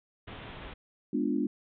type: low-pass noise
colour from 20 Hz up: pink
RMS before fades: -44 dBFS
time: 0.27-0.74 s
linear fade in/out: 10 ms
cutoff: 3700 Hz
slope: 96 dB/octave
type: chord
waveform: sine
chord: G# diminished seventh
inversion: none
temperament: equal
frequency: 207.7 / 246.9 / 293.7 / 349.2 Hz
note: G#3 / B3 / D4 / F4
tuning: 0 / 0 / 0 / 0 cents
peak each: -33 / -31 / -30 / -35 dBFS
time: 1.13-1.47 s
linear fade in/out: 5 ms
effects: none